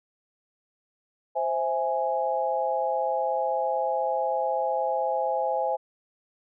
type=chord; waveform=sine; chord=C augmented; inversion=none; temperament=equal; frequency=523.3 / 659.3 / 830.6 Hz; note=C5 / E5 / G#5; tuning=0 / 0 / 0 cents; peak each=-28 / -29 / -27 dBFS; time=1.35-5.77 s; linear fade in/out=20 ms; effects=none